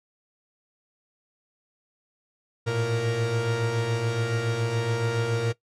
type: tone cluster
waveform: 45% pulse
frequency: 109.6 / 116.7 / 466.4 Hz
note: A2 / A#2 / A#4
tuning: -6 / +2 / +1 cents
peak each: -32 / -27 / -28 dBFS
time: 2.66-5.53 s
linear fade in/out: 20 ms
effects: noise-tail reverb RT60 0.1 s tail -18 dB re dry + low-pass 7000 Hz 12 dB/octave